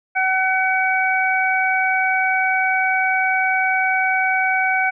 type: harmonic tone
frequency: 755 Hz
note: F#5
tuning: 35 cents sharp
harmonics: 1 / 2 / 3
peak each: -20 / -20 / -20 dBFS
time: 0.15-4.91 s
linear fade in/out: 20 ms
effects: none

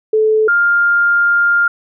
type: tone pair in turn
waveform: sine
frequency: 434.6 / 1402.7 Hz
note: A4 / F6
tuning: -21 / +7 cents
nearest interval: octave + minor sixth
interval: 2028 cents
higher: second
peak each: -9 dBFS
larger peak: neither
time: 0.13-0.48 / 0.48-1.68 s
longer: second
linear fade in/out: 5 ms
effects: none

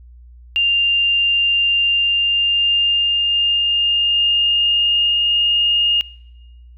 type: tone with pitch glide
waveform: sine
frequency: 2794 to 2840 Hz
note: F7 to F7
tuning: 0 to +28 cents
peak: -13 dBFS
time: 0.56-6.01 s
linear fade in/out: 0 ms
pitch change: +28 cents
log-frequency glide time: 1.88-5.32 s
effects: noise-tail reverb RT60 1.0 s tail -22 dB re dry + added 60 Hz sine -39 dBFS peak until 6.77 s

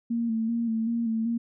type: tone with vibrato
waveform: sine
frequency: 228.4 Hz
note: A#3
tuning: 35 cents flat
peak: -24 dBFS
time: 0.1-1.38 s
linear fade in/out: 10 ms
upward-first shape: square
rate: 2.6 Hz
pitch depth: 35 cents each way
effects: none

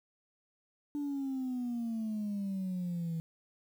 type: exponential sweep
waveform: sine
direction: down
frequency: 293.7 to 162 Hz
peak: -31 dBFS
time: 0.95-3.2 s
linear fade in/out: 0 ms
effects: tanh soft clip ceiling -31 dBFS + 10-bit

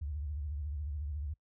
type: tone with vibrato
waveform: sine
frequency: 73.42 Hz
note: D2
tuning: in tune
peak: -35 dBFS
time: 0.01-1.34 s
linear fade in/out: 10 ms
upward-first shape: triangle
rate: 14 Hz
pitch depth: 180 cents each way
effects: noise-tail reverb RT60 0.1 s tail -24 dB re dry

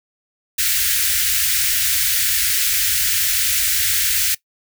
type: band-stop noise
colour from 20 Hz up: white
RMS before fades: -18 dBFS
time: 0.58-4.35 s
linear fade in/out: 10 ms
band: 100 to 1500 Hz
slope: 48 dB/octave
effects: noise-tail reverb RT60 0.1 s tail -20 dB re dry

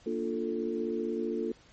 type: chord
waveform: sine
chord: Bb major seventh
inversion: none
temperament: equal with one note detuned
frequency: 233.1 / 293.7 / 349.2 / 442 Hz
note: Bb3 / D4 / F4 / A4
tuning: 0 / 0 / 0 / +8 cents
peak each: -35 / -38 / -34 / -34 dBFS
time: 0.06-1.52 s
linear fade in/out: 5 ms
effects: pink hiss -59 dBFS RMS until 1.72 s + MP3 32 kbps

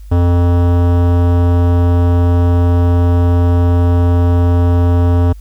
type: tone with hard clipping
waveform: sine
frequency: 87.31 Hz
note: F2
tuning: in tune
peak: -10 dBFS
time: 0.11-5.33 s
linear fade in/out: 10 ms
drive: 18 dB
effects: added 50 Hz sine -29 dBFS peak until 5.4 s + white hiss -53 dBFS RMS until 5.4 s

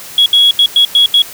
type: tone bursts at uneven times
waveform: sine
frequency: 3336 Hz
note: G#7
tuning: 7 cents sharp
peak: -3 dBFS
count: 6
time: 0.18-0.26 / 0.33-0.51 / 0.59-0.66 / 0.76-0.85 / 0.95-1.06 / 1.14-1.22 s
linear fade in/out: 2 ms
effects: tanh soft clip ceiling -1 dBFS + white hiss -30 dBFS RMS until 1.33 s

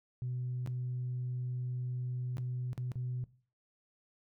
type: tone with dropouts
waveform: sine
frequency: 125 Hz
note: B2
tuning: 21 cents sharp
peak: -33 dBFS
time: 0.22-3.24 s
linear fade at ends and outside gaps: 0 ms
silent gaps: 0.662-0.674 / 2.37-2.382 / 2.731-2.778 / 2.918-2.956 s
effects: noise-tail reverb RT60 0.4 s tail -18 dB re dry + tanh soft clip ceiling -30 dBFS

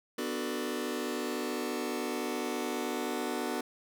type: chord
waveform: sawtooth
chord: B minor seventh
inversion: none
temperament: just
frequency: 246.9 / 296.3 / 370.4 / 444.5 Hz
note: B3 / D4 / F#4 / A4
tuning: 0 / +15 / +2 / +18 cents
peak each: -33 / -34 / -33 / -35 dBFS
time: 0.18-3.61 s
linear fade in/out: 5 ms
effects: none

